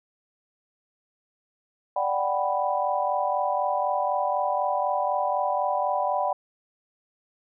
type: chord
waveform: sine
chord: G major seventh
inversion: second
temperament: equal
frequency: 587.3 / 740 / 784 / 987.8 Hz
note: D5 / F#5 / G5 / B5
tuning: 0 / 0 / 0 / 0 cents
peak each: -28 dBFS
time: 1.96-6.33 s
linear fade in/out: 5 ms
effects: none